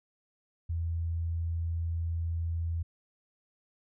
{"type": "tone", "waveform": "sine", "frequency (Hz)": 83.4, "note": "E2", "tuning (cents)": 21, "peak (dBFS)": -29, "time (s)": [0.69, 2.83], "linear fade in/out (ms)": 10, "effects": []}